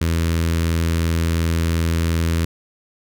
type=tone with notch filter; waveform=sawtooth; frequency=82.8 Hz; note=E2; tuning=8 cents sharp; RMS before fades=-19 dBFS; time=0.01-2.45 s; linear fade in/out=5 ms; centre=750 Hz; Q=1; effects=none